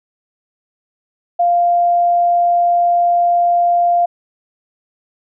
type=tone; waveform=sine; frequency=697 Hz; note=F5; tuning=4 cents flat; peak=-10 dBFS; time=1.39-4.06 s; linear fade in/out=10 ms; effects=none